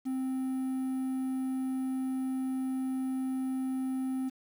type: tone with quantisation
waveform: triangle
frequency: 261.6 Hz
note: C4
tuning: in tune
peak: -28 dBFS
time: 0.05-4.3 s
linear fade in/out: 20 ms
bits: 9
effects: none